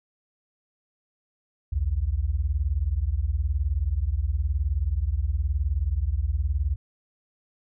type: beating tone pair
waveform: sine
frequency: 60.7 / 79.7 Hz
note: B1 / D#2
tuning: -29 / +42 cents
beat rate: 19 Hz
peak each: -25 dBFS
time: 1.72-6.76 s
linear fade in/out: 10 ms
effects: none